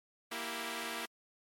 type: chord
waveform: 5% pulse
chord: E diminished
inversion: second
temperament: equal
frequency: 233.1 / 329.6 / 392 Hz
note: Bb3 / E4 / G4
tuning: 0 / 0 / 0 cents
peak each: -30 / -30 / -33 dBFS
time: 0.31-1.06 s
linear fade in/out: 10 ms
effects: MP3 64 kbps